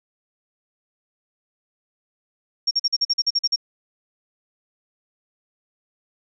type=tone bursts; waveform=sine; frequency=5540 Hz; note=F8; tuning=15 cents flat; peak=-16 dBFS; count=11; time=2.67-3.561 s; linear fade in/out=10 ms; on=41 ms; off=44 ms; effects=none